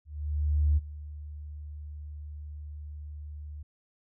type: tone with ADSR envelope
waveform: sine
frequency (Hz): 74.5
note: D2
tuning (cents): +25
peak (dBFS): -19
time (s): 0.05-3.63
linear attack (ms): 720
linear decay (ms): 27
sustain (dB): -19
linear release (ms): 8
effects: tanh soft clip ceiling -15 dBFS